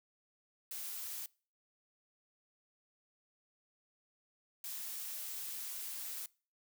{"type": "noise bursts at uneven times", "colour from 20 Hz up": "blue", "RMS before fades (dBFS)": -43, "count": 2, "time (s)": [[0.71, 1.26], [4.64, 6.26]], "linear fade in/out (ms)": 2, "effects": ["noise-tail reverb RT60 0.4 s tail -24 dB re dry"]}